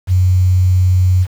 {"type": "tone with quantisation", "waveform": "sine", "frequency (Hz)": 91.7, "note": "F#2", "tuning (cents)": -15, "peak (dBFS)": -8, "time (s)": [0.07, 1.27], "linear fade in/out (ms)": 50, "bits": 6, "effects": []}